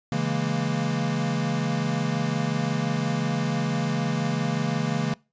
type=chord; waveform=square; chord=A# half-diminished seventh; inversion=first; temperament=equal with one note detuned; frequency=138.99 / 164.81 / 207.7 / 233.1 Hz; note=C#3 / E3 / G#3 / A#3; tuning=+5 / 0 / 0 / 0 cents; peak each=-29 / -29 / -32 / -30 dBFS; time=0.12-5.14 s; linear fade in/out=2 ms; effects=noise-tail reverb RT60 0.3 s tail -24 dB re dry + resampled to 16000 Hz